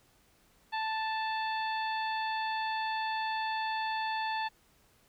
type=harmonic tone; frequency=880 Hz; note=A5; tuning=in tune; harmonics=1 / 2 / 3 / 4 / 5; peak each=-32 / -38 / -42 / -44 / -46 dBFS; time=0.72-4.49 s; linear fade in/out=20 ms; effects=pink hiss -66 dBFS RMS until 5.08 s